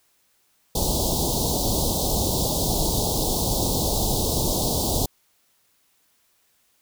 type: band-stop noise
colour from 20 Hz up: pink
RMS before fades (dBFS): -23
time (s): 0.75-5.06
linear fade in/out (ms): 5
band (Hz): 910 to 3600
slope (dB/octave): 48
effects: white hiss -65 dBFS RMS until 6.81 s